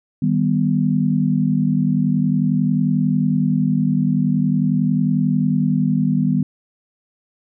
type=chord; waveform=sine; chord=Eb augmented; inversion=none; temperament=equal; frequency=155.56 / 196 / 246.9 Hz; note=Eb3 / G3 / B3; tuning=0 / 0 / 0 cents; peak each=-19 dBFS; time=0.22-6.43 s; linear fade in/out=5 ms; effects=none